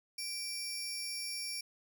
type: tone pair together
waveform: 25% pulse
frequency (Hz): 2349 / 5496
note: D7 / F8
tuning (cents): 0 / -29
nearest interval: octave + minor third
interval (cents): 1471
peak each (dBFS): -39 / -34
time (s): 0.18-1.61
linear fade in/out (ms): 5
effects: none